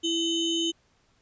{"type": "ring-modulated tone", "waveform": "square", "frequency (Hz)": 1682, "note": "G#6", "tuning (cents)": 22, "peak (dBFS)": -22, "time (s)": [0.03, 0.72], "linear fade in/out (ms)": 20, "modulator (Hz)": 1350, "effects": ["pink hiss -66 dBFS RMS until 1.21 s", "resampled to 16000 Hz"]}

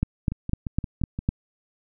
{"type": "two click trains", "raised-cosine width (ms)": 5, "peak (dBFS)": [-17, -9], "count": [6, 6], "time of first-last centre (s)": [[0.32, 1.19], [0.03, 1.289]], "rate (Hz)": [5.75, 3.97], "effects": []}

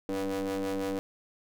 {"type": "ring-modulated tone", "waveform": "40% pulse", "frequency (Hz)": 98, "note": "G2", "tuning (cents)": 0, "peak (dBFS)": -26, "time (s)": [0.09, 0.99], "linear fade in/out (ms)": 0, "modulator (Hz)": 389, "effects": []}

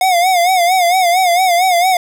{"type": "tone with vibrato", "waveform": "square", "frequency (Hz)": 721, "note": "F#5", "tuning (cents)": -45, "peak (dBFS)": -10, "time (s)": [0.01, 1.97], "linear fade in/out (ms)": 2, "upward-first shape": "sine", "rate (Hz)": 4.4, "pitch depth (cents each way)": 93, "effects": []}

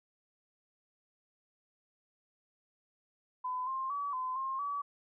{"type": "tone with pitch steps", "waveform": "sine", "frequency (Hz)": [1009, 1057, 1142, 1023, 1065, 1143], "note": ["B5", "C6", "D6", "C6", "C6", "D6"], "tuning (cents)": [37, 17, -49, -39, 30, -47], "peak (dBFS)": -33, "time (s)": [3.44, 4.82], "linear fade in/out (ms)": 10, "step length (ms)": 230, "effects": []}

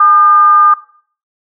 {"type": "tone with frequency modulation", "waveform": "sine", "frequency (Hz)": 1211, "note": "D#6", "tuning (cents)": -47, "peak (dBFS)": -4, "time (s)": [0, 0.74], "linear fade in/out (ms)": 5, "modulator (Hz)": 361, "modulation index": 0.26, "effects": ["noise-tail reverb RT60 0.5 s tail -18 dB re dry"]}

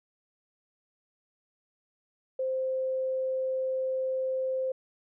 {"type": "tone", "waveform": "sine", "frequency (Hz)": 522, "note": "C5", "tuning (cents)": -4, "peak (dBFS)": -27, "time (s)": [2.39, 4.72], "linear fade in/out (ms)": 5, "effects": []}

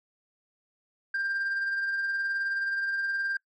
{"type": "tone with tremolo", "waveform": "sine", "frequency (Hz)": 1589, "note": "G6", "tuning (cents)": 23, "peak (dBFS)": -23, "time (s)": [1.14, 3.37], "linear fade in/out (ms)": 5, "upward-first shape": "triangle", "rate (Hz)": 19, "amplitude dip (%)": 45, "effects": ["noise-tail reverb RT60 0.1 s tail -25 dB re dry", "tanh soft clip ceiling -25 dBFS"]}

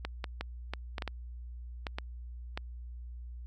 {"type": "clicks", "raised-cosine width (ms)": 0.3, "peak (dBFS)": -19, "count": 10, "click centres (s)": [0.05, 0.242, 0.41, 0.736, 0.982, 1.022, 1.077, 1.868, 1.985, 2.575], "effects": ["added 60 Hz sine -41 dBFS peak until 3.46 s"]}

